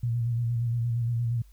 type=tone with vibrato; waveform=sine; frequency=117.9 Hz; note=A#2; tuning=20 cents sharp; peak=-24 dBFS; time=0.03-1.42 s; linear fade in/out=5 ms; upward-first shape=square; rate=8.6 Hz; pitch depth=33 cents each way; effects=added 50 Hz sine -50 dBFS peak until 1.52 s + white hiss -66 dBFS RMS until 1.52 s